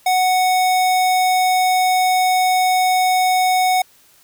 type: tone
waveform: square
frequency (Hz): 740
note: F#5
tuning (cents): 0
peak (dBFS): -14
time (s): 0.06-3.82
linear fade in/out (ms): 5
effects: white hiss -52 dBFS RMS until 4.23 s